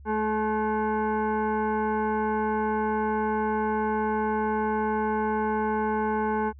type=tone with frequency modulation; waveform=sine; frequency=216.3 Hz; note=A3; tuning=29 cents flat; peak=-23 dBFS; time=0.05-6.53 s; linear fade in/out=50 ms; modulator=646 Hz; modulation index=1.5; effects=added 70 Hz sine -44 dBFS peak until 6.59 s